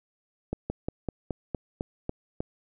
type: slowing click train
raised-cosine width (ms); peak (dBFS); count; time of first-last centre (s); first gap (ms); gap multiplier
2; -16; 9; 0.53-2.405; 170; 1.09
effects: none